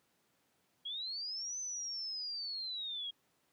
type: linear two-way sweep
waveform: sine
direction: up then down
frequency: 3243 to 6150 to 3243 Hz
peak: -38 dBFS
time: 0.85-3.11 s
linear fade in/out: 10 ms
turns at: 1.59 s
effects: pink hiss -75 dBFS RMS until 3.52 s + high-pass 150 Hz 12 dB/octave